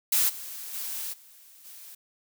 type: noise with level steps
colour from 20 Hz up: blue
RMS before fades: -23 / -39 / -34 / -53 / -46 dBFS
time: 0.12-1.95 s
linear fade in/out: 5 ms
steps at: 0.28 / 0.73 / 1.12 / 1.64 s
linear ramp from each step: 20 ms
effects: none